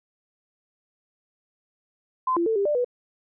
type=tone with pitch steps; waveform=sine; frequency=1029 / 340.7 / 446.1 / 399.3 / 593 / 491.1 Hz; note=C6 / F4 / A4 / G4 / D5 / B4; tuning=-29 / -43 / +24 / +32 / +17 / -10 cents; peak=-20 dBFS; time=2.27-2.846 s; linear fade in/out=5 ms; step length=96 ms; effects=none